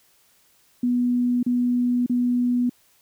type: tone bursts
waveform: sine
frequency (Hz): 245.1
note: B3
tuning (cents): -13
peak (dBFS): -18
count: 3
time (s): 0.83-2.696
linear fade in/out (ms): 5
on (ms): 600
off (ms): 33
effects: white hiss -60 dBFS RMS until 3.01 s